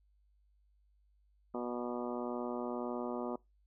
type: harmonic tone with a mistuned harmonic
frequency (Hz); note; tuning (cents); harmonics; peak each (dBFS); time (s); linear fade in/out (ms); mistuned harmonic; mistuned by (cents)
121.8; B2; -24; 2 / 3 / 4 / 5 / 6 / 7 / 8 / 9 / 10; -40 / -41 / -44 / -44 / -47 / -50 / -49 / -52 / -50; 1.54-3.36; 5; 9; +15
effects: noise-tail reverb RT60 0.2 s tail -23 dB re dry + added 50 Hz sine -67 dBFS peak until 3.66 s

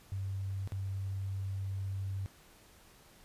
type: tone with dropouts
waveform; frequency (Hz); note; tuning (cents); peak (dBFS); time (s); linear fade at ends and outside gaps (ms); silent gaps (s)
sine; 96.9; G2; -20; -34; 0.12-2.26; 0; 0.675-0.721
effects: pink hiss -60 dBFS RMS until 3.24 s + resampled to 32000 Hz

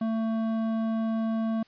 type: tone with hard clipping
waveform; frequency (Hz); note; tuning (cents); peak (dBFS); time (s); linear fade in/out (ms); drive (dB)
triangle; 223.5; A3; +27; -27; 0.01-1.63; 5; 14
effects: white hiss -61 dBFS RMS until 1.67 s + resampled to 11025 Hz

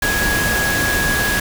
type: tone in noise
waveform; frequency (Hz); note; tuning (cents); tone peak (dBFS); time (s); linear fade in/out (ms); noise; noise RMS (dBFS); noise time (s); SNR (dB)
sine; 1661.2; G#6; 0; -18; 0.02-1.4; 5; pink; -20; 0.02-1.4; -1
effects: none

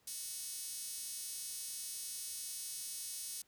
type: tone with high-pass filter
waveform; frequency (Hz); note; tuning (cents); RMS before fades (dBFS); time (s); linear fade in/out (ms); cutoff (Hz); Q
5% pulse; 368.6; F#4; -7; -44; 0.07-3.42; 5; 7400; 7.1
effects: pink hiss -72 dBFS RMS until 3.47 s + high-pass 60 Hz 12 dB/octave

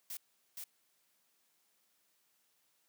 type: noise with echo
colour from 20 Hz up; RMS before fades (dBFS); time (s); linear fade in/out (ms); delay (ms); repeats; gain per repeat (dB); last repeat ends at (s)
blue; -43; 0.1-0.17; 2; 470; 1; -2; 0.64
effects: white hiss -75 dBFS RMS until 2.88 s + high-pass 150 Hz 12 dB/octave

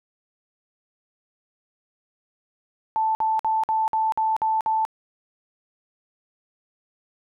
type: tone bursts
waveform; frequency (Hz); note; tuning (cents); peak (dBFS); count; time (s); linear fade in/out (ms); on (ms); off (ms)
sine; 880; A5; 0; -19; 8; 2.96-4.851; 0; 190; 53
effects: none

